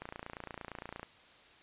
click train, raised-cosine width 0.5 ms, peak -27 dBFS, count 30, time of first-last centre 0.02-1.03 s, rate 28.7 Hz, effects white hiss -59 dBFS RMS until 1.62 s + resampled to 8000 Hz

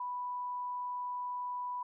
sine tone, 987.8 Hz, B5, in tune, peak -35 dBFS, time 0-1.83 s, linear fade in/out 5 ms, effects none

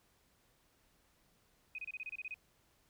sine tone bursts, 2506 Hz, D#7, 12 cents sharp, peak -40 dBFS, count 10, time 1.75-2.342 s, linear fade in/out 2 ms, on 34 ms, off 28 ms, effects pink hiss -72 dBFS RMS until 2.89 s

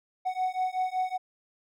triangle beating tone pair, 740 / 745.3 Hz, F#5 / F#5, 0 / +12 cents, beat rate 5.3 Hz, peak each -28 dBFS, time 0.25-1.18 s, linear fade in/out 20 ms, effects none

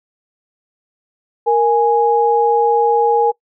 sine tone pair together, 466.2 / 830.7 Hz, A#4 / G#5, 0 / 0 cents, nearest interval minor seventh, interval 1000 cents, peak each -13 dBFS, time 1.46-3.32 s, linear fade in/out 20 ms, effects noise-tail reverb RT60 0.1 s tail -22 dB re dry

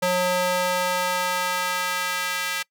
square tone with high-pass filter sweep, 180.9 Hz, F#3, 39 cents flat, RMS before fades -24 dBFS, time 0.02-2.63 s, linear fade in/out 10 ms, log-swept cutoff 450 to 1800 Hz, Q 1.2, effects noise-tail reverb RT60 0.1 s tail -24 dB re dry

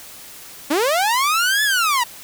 sawtooth linear two-way sweep, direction up then down, 267.8 to 1744 to 921 Hz, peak -12 dBFS, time 0.7-2.04 s, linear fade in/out 10 ms, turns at 1.63 s, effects white hiss -39 dBFS RMS until 2.23 s

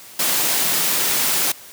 white high-pass noise, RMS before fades -19 dBFS, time 0.19-1.52 s, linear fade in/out 5 ms, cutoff 130 Hz, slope 96 dB/octave, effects white hiss -41 dBFS RMS until 1.72 s + high-pass 80 Hz 12 dB/octave

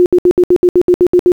sine tone bursts, 357.3 Hz, F4, 40 cents sharp, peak -4 dBFS, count 11, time 0-1.319 s, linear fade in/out 0 ms, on 59 ms, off 67 ms, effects 7-bit

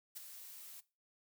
blue noise with ADSR envelope, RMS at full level -44 dBFS, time 0.15-0.81 s, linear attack 20 ms, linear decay 15 ms, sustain -8 dB, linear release 15 ms, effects noise-tail reverb RT60 0.3 s tail -19 dB re dry

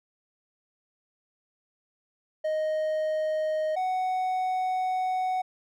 triangle tone pair in turn, 622.3 / 743.3 Hz, D#5 / F#5, 0 / +8 cents, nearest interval minor third, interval 308 cents, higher second, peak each -23 dBFS, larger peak neither, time 2.44-3.76 / 3.76-5.42 s, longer second, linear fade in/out 10 ms, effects none

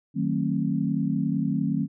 sine chord, D# diminished seventh, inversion none, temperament just, 155.56 / 186.68 / 224 / 268.8 Hz, D#3 / F#3 / A3 / C4, 0 / +16 / +31 / +47 cents, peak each -28 dBFS, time 0.14-1.88 s, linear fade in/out 50 ms, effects none

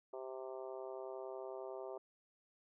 harmonic tone, 130.81 Hz, C3, in tune, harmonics 3 / 4 / 5 / 6 / 7 / 8 / 9, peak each -47 / -50 / -49 / -57 / -56 / -61 / -60 dBFS, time 0.13-1.98 s, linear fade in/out 5 ms, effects none

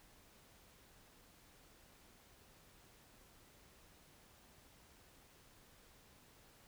silence, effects pink hiss -65 dBFS RMS until 6.67 s

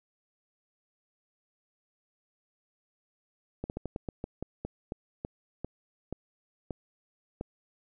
slowing click train, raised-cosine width 2 ms, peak -21 dBFS, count 15, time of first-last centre 3.64-7.411 s, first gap 59 ms, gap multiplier 1.21, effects none

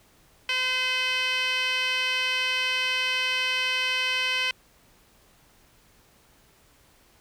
15% pulse tone with band-pass filter, 512 Hz, C5, 38 cents flat, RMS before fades -26 dBFS, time 0.49-4.51 s, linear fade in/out 2 ms, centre 3000 Hz, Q 8.1, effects pink hiss -59 dBFS RMS until 7.2 s

